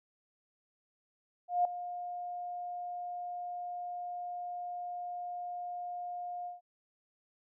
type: tone with ADSR envelope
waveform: sine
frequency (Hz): 710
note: F5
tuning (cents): +28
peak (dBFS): -23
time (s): 1.48-6.61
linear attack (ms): 170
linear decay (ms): 3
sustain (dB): -14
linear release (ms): 150
effects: none